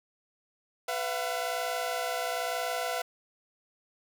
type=tone cluster; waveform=sawtooth; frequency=499.5 / 675 / 736 Hz; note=B4 / E5 / F#5; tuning=+20 / +41 / -9 cents; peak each=-32 / -29 / -32 dBFS; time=0.88-3.02 s; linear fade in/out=5 ms; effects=none